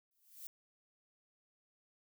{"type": "noise with exponential growth", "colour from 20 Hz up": "violet", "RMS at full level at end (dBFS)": -45, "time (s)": [0.11, 0.47], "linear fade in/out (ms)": 1, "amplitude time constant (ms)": 77, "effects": []}